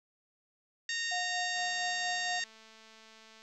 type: harmonic tone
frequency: 924 Hz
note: A#5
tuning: 16 cents flat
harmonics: 2 / 3 / 4 / 5 / 6 / 7 / 8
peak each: -35 / -42 / -40 / -41 / -44 / -44 / -46 dBFS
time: 0.89-2.44 s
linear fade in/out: 2 ms
type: tone with tremolo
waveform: sine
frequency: 718 Hz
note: F5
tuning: 48 cents sharp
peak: -34 dBFS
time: 1.11-2.4 s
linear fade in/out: 10 ms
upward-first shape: sine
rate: 4.3 Hz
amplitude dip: 55%
type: click train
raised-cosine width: 0.2 ms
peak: -39 dBFS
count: 412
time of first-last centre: 1.56-3.42 s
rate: 221 Hz
effects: none